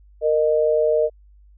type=tone pair together; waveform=sine; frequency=463.6 / 615 Hz; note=A#4 / D#5; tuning=-10 / -20 cents; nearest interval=perfect fourth; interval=490 cents; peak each=-18 dBFS; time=0.21-1.1 s; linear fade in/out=50 ms; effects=added 50 Hz sine -47 dBFS peak until 1.57 s